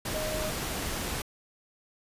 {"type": "tone in noise", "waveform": "sine", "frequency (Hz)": 621, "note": "D#5", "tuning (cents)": -3, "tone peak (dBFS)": -33, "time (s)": [0.14, 0.5], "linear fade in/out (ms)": 5, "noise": "pink", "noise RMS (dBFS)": -33, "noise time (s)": [0.05, 1.22], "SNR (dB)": -3, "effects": ["resampled to 32000 Hz"]}